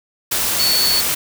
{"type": "tone in noise", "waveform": "sine", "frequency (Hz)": 4435, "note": "C#8", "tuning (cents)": 0, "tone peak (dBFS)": -15, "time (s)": [0.59, 1.01], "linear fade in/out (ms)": 10, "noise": "white", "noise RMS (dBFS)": -19, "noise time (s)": [0.31, 1.15], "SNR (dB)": 1, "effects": []}